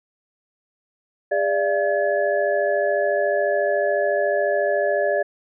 sine tone cluster, 408 / 588 / 682 / 1705 Hz, G#4 / D5 / F5 / G#6, -31 / +2 / -41 / +45 cents, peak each -25 / -20 / -25 / -27 dBFS, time 1.31-5.23 s, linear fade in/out 10 ms, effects none

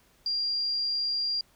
sine tone, 4777 Hz, D8, 29 cents sharp, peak -26 dBFS, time 0.26-1.41 s, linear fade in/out 2 ms, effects pink hiss -63 dBFS RMS until 1.55 s

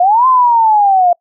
sine linear two-way sweep, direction up then down, 690 to 1047 to 690 Hz, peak -6 dBFS, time 0-1.13 s, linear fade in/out 5 ms, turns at 0.27 s, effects noise-tail reverb RT60 0.1 s tail -26 dB re dry

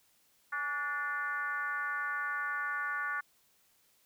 sine tone with frequency modulation, 1456 Hz, F#6, 28 cents flat, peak -32 dBFS, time 0.52-3.21 s, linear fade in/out 10 ms, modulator 310 Hz, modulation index 1.2, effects white hiss -69 dBFS RMS until 4.05 s

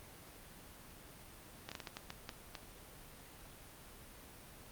slowing click train, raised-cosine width 0.2 ms, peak -25 dBFS, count 9, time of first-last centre 1.69-2.552 s, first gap 26 ms, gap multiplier 1.39, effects pink hiss -55 dBFS RMS until 4.71 s + Opus 32 kbps

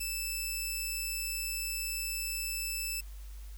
10% pulse tone, 2637 Hz, E7, in tune, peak -25 dBFS, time 0-3.01 s, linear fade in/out 10 ms, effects added 50 Hz sine -42 dBFS peak until 3.57 s + white hiss -59 dBFS RMS until 3.57 s

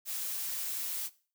blue noise, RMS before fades -36 dBFS, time 0.05-1.1 s, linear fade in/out 50 ms, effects noise-tail reverb RT60 0.4 s tail -19 dB re dry

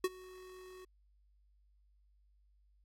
square tone with ADSR envelope, 370.4 Hz, F#4, 2 cents sharp, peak -28 dBFS, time 0.04-0.85 s, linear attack 4 ms, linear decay 38 ms, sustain -23 dB, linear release 7 ms, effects added 50 Hz sine -66 dBFS peak until 2.84 s + AAC 64 kbps

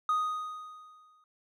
triangle tone with exponential decay, 1244.5 Hz, D#6, in tune, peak -21 dBFS, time 0.09-1.24 s, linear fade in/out 2 ms, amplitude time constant 250 ms, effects tanh soft clip ceiling -19 dBFS

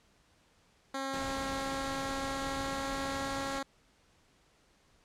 10% pulse tone with pitch glide, 270.2 to 273.2 Hz, C#4 to C#4, -44 to -25 cents, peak -26 dBFS, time 0.94-3.63 s, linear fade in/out 5 ms, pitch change +19 cents, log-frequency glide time 1.18-3.26 s
pink noise, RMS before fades -42 dBFS, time 1.13-3.59 s, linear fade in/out 5 ms
effects pink hiss -67 dBFS RMS until 5.04 s + low-pass 8000 Hz 12 dB/octave

